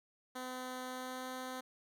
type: tone with pitch glide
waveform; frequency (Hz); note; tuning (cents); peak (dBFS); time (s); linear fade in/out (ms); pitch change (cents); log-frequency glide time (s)
10% pulse; 254.6 to 256.7; C4 to C4; -47 to -33; -33; 0.35-1.61; 10; +14; 0.85-1.29
effects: none